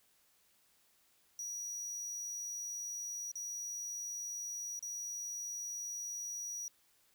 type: tone with dropouts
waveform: square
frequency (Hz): 5800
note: F#8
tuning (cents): -35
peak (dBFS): -40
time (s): 1.39-6.68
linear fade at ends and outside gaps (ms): 1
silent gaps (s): 3.316-3.355 / 4.792-4.826
effects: white hiss -71 dBFS RMS until 7.14 s